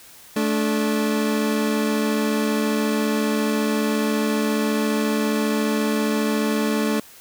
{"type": "tone pair together", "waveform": "30% pulse", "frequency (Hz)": [217.2, 291.8], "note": ["A3", "D4"], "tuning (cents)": [-22, -11], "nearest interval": "perfect fourth", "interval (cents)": 511, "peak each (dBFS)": [-18, -22], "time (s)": [0.36, 7], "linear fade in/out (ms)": 5, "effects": ["white hiss -46 dBFS RMS until 7.2 s"]}